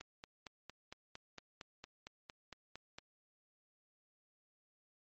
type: click train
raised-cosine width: 0.2 ms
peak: -30 dBFS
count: 14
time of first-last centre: 0.01-2.985 s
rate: 4.37 Hz
effects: low-pass 7000 Hz 12 dB/octave + MP3 32 kbps